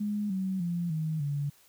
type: tone with pitch steps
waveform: sine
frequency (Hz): 207.8 / 189.46 / 172.73 / 157.48 / 143.58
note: G#3 / F#3 / F3 / D#3 / D3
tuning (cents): +1 / +41 / -19 / +21 / -39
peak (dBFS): -28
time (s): 0-1.5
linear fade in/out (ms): 10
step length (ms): 300
effects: white hiss -61 dBFS RMS until 1.68 s